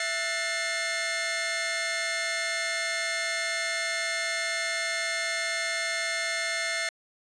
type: tone cluster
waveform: sawtooth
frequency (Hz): 664 / 1469 / 1779 / 2127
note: E5 / F#6 / A6 / C7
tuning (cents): +12 / -13 / +19 / +28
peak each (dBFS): -31 / -34 / -29 / -27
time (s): 0-6.89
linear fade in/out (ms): 2
effects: resampled to 22050 Hz